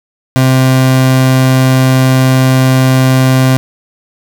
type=tone; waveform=30% pulse; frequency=130.5 Hz; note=C3; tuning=4 cents flat; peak=-3 dBFS; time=0.36-3.57 s; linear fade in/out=0 ms; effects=none